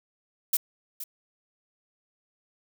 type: noise with echo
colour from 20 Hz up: violet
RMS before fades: -23 dBFS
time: 0.53-0.57 s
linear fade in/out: 5 ms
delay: 470 ms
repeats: 1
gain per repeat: -13 dB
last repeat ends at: 1.04 s
effects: none